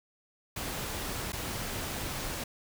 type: noise with dropouts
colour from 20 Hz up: pink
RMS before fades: -36 dBFS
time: 0.56-2.44 s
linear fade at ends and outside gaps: 5 ms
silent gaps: 1.322-1.33 s
effects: none